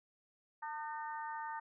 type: harmonic tone with a mistuned harmonic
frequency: 304.4 Hz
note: D#4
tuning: 38 cents flat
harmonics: 3 / 4 / 5 / 6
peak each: -41 / -48 / -50 / -50 dBFS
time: 0.62-1.6 s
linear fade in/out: 10 ms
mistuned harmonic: 3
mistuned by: -20 cents
effects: none